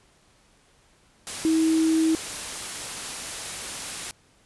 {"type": "tone in noise", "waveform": "sine", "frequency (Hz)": 320.9, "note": "E4", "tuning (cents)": -46, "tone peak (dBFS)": -18, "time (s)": [1.45, 2.15], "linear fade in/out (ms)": 0, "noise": "white", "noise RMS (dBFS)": -33, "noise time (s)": [1.27, 4.11], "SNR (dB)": 12, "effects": ["pink hiss -60 dBFS RMS until 4.45 s", "resampled to 24000 Hz"]}